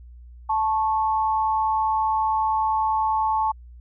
sine tone pair together, 875.1 / 1100 Hz, A5 / C#6, -10 / -14 cents, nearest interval major third, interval 396 cents, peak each -20 / -26 dBFS, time 0.49-3.52 s, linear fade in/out 10 ms, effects added 60 Hz sine -41 dBFS peak until 3.8 s

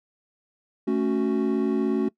triangle chord, F# minor, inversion first, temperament equal, 220 / 277.2 / 370 Hz, A3 / C#4 / F#4, 0 / 0 / 0 cents, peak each -23 dBFS, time 0.87-2.09 s, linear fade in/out 10 ms, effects noise-tail reverb RT60 0.1 s tail -22 dB re dry + tanh soft clip ceiling -10 dBFS

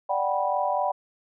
sine chord, G major seventh, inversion second, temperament equal with one note detuned, 587.3 / 740 / 784 / 980.4 Hz, D5 / F#5 / G5 / B5, 0 / 0 / 0 / -13 cents, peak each -28 dBFS, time 0.09-0.92 s, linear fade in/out 10 ms, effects none

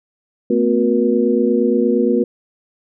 sine tone cluster, 225.8 / 254.4 / 363.8 / 477.7 Hz, A3 / C4 / F#4 / A#4, +45 / -48 / -29 / +42 cents, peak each -18 dBFS, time 0.5-2.24 s, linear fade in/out 5 ms, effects none

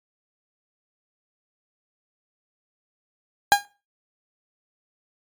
30% pulse tone with exponential decay, 812 Hz, G#5, 39 cents flat, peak -6 dBFS, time 3.52-3.65 s, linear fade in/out 0 ms, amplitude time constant 28 ms, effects noise-tail reverb RT60 0.3 s tail -18 dB re dry + MP3 96 kbps

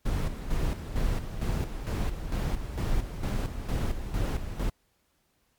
brown noise with tremolo, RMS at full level -27 dBFS, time 0.05-4.7 s, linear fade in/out 10 ms, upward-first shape square, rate 2.2 Hz, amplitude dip 60%, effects pink hiss -71 dBFS RMS until 5.58 s + MP3 96 kbps

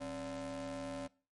40% pulse ring-modulated tone, 152.7 Hz, D#3, 32 cents flat, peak -36 dBFS, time 0-1.08 s, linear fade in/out 20 ms, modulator 422 Hz, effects noise-tail reverb RT60 0.4 s tail -22 dB re dry + MP3 48 kbps

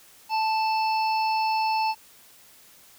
harmonic tone, 880 Hz, A5, in tune, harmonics 1 / 3 / 5 / 6, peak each -22 / -32 / -36 / -38 dBFS, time 0.29-1.95 s, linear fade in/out 50 ms, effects white hiss -53 dBFS RMS until 2.98 s

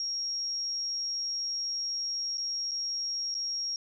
sine tone with dropouts, 5588 Hz, F8, in tune, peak -30 dBFS, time 0-3.76 s, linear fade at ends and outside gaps 1 ms, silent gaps 2.373-2.38 / 2.711-2.716 / 3.343-3.35 s, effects none

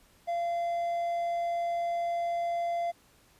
triangle tone, 687 Hz, F5, 29 cents flat, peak -26 dBFS, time 0.27-2.92 s, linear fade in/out 20 ms, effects pink hiss -62 dBFS RMS until 3.39 s + resampled to 32000 Hz

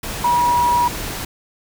sine tone in noise, 964 Hz, B5, 42 cents flat, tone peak -13 dBFS, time 0.24-0.88 s, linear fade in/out 5 ms, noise pink, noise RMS -27 dBFS, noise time 0.03-1.25 s, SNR +11 dB, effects none

